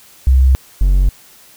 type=tone pair in turn; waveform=sine / triangle; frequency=65.41 / 46.41 Hz; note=C2 / F#1; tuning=0 / +6 cents; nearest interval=tritone; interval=594 cents; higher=first; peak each=-6 dBFS; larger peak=neither; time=0.27-0.55 / 0.81-1.09 s; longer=neither; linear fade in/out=0 ms; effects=white hiss -44 dBFS RMS until 1.56 s